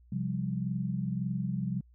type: chord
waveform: sine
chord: C suspended fourth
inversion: none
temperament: just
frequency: 130.81 / 174.42 / 196.22 Hz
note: C3 / F3 / G3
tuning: 0 / -2 / +2 cents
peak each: -34 dBFS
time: 0.12-1.81 s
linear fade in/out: 5 ms
effects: added 60 Hz sine -56 dBFS peak until 1.94 s